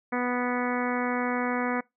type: harmonic tone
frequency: 246.6 Hz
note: B3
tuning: 2 cents flat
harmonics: 1 / 2 / 3 / 4 / 5 / 6 / 7 / 8 / 9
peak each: -29 / -32 / -34 / -35 / -36 / -37 / -37 / -38 / -39 dBFS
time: 0.12-1.81 s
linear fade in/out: 10 ms
effects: noise-tail reverb RT60 0.2 s tail -24 dB re dry